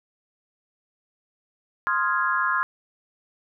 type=chord; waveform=sine; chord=F minor seventh; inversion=second; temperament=equal with one note detuned; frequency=1046.5 / 1249.6 / 1396.9 / 1661.2 Hz; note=C6 / Eb6 / F6 / Ab6; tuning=0 / +7 / 0 / 0 cents; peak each=-25 / -28 / -26 / -26 dBFS; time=1.87-2.63 s; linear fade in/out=0 ms; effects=none